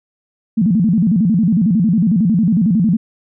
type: tone with vibrato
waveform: sine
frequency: 196 Hz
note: G3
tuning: in tune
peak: -10 dBFS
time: 0.57-2.97 s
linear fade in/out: 10 ms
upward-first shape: square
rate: 11 Hz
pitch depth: 230 cents each way
effects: none